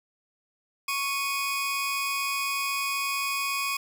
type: tone pair together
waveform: sawtooth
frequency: 1108.7 / 2489 Hz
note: C#6 / D#7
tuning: 0 / 0 cents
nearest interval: octave + major second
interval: 1400 cents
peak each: -26 dBFS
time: 0.88-3.77 s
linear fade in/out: 5 ms
effects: none